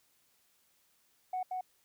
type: tone with echo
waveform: sine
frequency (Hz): 740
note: F#5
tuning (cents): 0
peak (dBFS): -31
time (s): 1.33-1.43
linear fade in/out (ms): 5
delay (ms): 180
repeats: 1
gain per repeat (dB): -2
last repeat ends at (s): 1.61
effects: tanh soft clip ceiling -29 dBFS + white hiss -71 dBFS RMS until 1.84 s